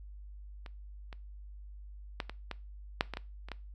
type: clicks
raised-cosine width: 0.3 ms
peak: -30 / -30 / -17 / -24 / -21 / -10 / -21 / -21 / -30 / -22 dBFS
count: 10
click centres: 0.662 / 1.128 / 2.202 / 2.296 / 2.513 / 3.009 / 3.137 / 3.171 / 3.486 / 3.517 s
effects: noise-tail reverb RT60 0.3 s tail -21 dB re dry + added 50 Hz sine -45 dBFS peak until 3.74 s